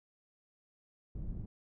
pink low-pass noise, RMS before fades -40 dBFS, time 1.15-1.46 s, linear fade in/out 5 ms, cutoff 170 Hz, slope 12 dB/octave, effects none

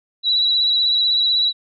sine tone with vibrato, 3918 Hz, B7, 15 cents flat, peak -14 dBFS, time 0.23-1.53 s, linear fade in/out 50 ms, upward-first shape sine, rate 16 Hz, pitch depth 28 cents each way, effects none

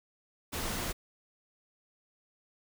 pink noise, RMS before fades -35 dBFS, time 0.52-0.93 s, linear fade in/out 20 ms, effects none

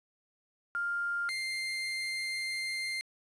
sine / 30% pulse tone pair in turn, 1400 / 2098 Hz, F6 / C7, +4 / +4 cents, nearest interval perfect fifth, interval 700 cents, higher second, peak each -30 / -30 dBFS, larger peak neither, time 0.75-1.29 / 1.29-3.01 s, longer second, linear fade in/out 0 ms, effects resampled to 24000 Hz + 10-bit

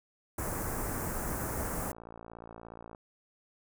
pink band-stop noise, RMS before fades -35 dBFS, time 0.38-1.92 s, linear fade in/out 5 ms, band 1700 to 7300 Hz, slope 24 dB/octave
click train, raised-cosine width 1 ms, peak -32 dBFS, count 79, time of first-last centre 1.58-2.948 s, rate 57 Hz
effects none

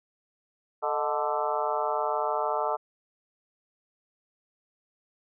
harmonic tone with a mistuned harmonic, 146.83 Hz, D3, in tune, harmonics 3 / 4 / 5 / 6 / 7 / 8 / 9, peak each -34 / -31 / -33 / -31 / -36 / -34 / -35 dBFS, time 0.82-2.77 s, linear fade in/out 20 ms, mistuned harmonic 4, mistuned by +79 cents, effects none

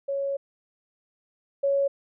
sine tone pair in turn, 554.4 / 556.3 Hz, C#5 / C#5, 0 / +6 cents, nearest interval unison, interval 6 cents, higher second, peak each -25 / -20 dBFS, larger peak second, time 0.08-0.37 / 1.63-1.88 s, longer first, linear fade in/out 10 ms, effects none

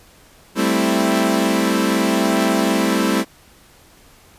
sawtooth chord, A minor seventh, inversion third, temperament equal, 196 / 220 / 261.6 / 329.6 Hz, G3 / A3 / C4 / E4, 0 / 0 / 0 / 0 cents, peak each -17 dBFS, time 0.55-3.25 s, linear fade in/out 50 ms, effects pink hiss -49 dBFS RMS until 4.38 s + resampled to 32000 Hz

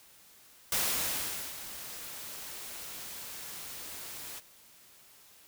white noise with ADSR envelope, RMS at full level -29 dBFS, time 0.72-4.41 s, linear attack 4 ms, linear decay 810 ms, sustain -14 dB, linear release 31 ms, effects white hiss -58 dBFS RMS until 5.47 s

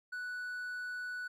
triangle tone, 1481 Hz, F#6, 1 cent sharp, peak -36 dBFS, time 0.12-1.28 s, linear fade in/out 10 ms, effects none

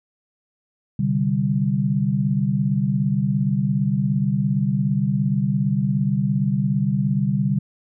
sine chord, C suspended second, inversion none, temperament equal with one note detuned, 129.53 / 146.83 / 196 Hz, C3 / D3 / G3, -17 / 0 / 0 cents, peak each -23 / -22 / -21 dBFS, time 0.99-7.59 s, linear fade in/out 5 ms, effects none

